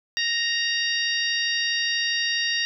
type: harmonic tone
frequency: 932.3 Hz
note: A#5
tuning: in tune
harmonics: 2 / 3 / 4 / 5 / 6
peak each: -26 / -28 / -29 / -30 / -31 dBFS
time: 0.17-2.65 s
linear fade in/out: 0 ms
effects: none